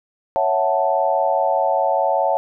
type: chord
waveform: sine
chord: F# minor seventh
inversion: second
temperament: equal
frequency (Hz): 554.4 / 659.3 / 740 / 880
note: C#5 / E5 / F#5 / A5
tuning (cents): 0 / 0 / 0 / 0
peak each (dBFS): -21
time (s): 0.36-2.37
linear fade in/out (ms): 0
effects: none

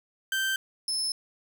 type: tone pair in turn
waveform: 30% pulse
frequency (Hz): 1560 / 5247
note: G6 / E8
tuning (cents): -9 / -9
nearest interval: octave + major sixth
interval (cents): 2100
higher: second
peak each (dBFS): -23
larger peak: neither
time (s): 0.32-0.56 / 0.88-1.12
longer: neither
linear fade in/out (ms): 2
effects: none

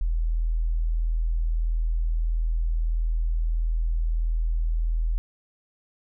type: tone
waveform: sine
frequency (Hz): 40.78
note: E1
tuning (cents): -18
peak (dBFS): -21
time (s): 0.01-5.18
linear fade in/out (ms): 0
effects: none

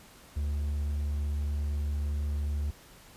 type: tone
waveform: triangle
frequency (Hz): 73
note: D2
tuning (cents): -10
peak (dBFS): -26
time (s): 0.36-2.71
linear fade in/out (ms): 10
effects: pink hiss -54 dBFS RMS until 3.16 s + resampled to 32000 Hz

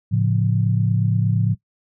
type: chord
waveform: sine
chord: A augmented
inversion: none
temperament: equal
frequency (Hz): 110 / 138.59 / 174.61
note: A2 / C#3 / E#3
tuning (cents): 0 / 0 / 0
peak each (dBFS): -18 / -22 / -22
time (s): 0.11-1.55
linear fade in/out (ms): 20
effects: noise-tail reverb RT60 0.1 s tail -19 dB re dry

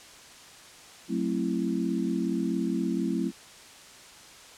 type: chord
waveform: sine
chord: F# half-diminished seventh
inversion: none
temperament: just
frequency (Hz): 185 / 222 / 266.4 / 333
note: F#3 / A3 / C4 / E4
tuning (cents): 0 / +16 / +31 / +18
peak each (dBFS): -31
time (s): 1.08-3.32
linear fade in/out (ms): 50
effects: white hiss -49 dBFS RMS until 4.57 s + low-pass 8000 Hz 12 dB/octave

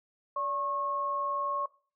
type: tone pair together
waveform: sine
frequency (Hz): 578 / 1089.7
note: D5 / C#6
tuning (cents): -28 / -30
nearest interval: major seventh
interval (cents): 1098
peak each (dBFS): -37 / -30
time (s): 0.36-1.66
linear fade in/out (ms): 5
effects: noise-tail reverb RT60 0.4 s tail -19 dB re dry

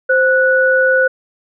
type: tone pair together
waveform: sine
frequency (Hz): 521.5 / 1475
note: C5 / F#6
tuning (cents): -6 / -6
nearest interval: octave + tritone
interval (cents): 1800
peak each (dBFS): -12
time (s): 0.09-1.08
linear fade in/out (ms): 10
effects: none

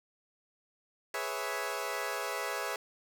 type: chord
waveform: 15% pulse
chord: C# minor seventh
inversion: second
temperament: equal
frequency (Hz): 415.3 / 493.9 / 554.4 / 659.3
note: G#4 / B4 / C#5 / E5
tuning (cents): 0 / 0 / 0 / 0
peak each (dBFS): -33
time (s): 1.14-2.76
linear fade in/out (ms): 2
effects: none

